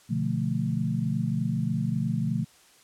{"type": "chord", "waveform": "sine", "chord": "B half-diminished seventh", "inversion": "none", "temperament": "equal", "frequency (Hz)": [123.47, 146.83, 174.61, 220], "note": ["B2", "D3", "F3", "A3"], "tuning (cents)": [0, 0, 0, 0], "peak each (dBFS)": -30, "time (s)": [0.09, 2.45], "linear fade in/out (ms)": 20, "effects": ["white hiss -57 dBFS RMS until 2.83 s", "low-pass 10000 Hz 12 dB/octave"]}